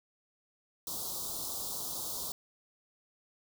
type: band-stop noise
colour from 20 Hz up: white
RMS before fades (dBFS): -38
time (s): 0.87-2.32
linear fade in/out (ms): 2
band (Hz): 1200 to 3600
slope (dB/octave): 48
effects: none